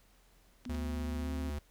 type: clicks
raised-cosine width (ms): 0.2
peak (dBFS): -30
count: 2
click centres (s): 0.653 / 0.748
type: tone with pitch glide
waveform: sine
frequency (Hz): 246.9 to 260.4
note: B3 to C4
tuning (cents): 0 to -8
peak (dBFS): -39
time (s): 0.66-1.5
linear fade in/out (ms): 0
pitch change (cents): +92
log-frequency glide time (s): 1.16-1.3
type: tone with vibrato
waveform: square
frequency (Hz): 73.42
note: D2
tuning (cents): 0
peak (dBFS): -36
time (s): 0.69-1.59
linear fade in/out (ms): 5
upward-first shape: sine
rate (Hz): 16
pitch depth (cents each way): 14
effects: added 42 Hz sine -64 dBFS peak until 1.7 s + pink hiss -67 dBFS RMS until 1.7 s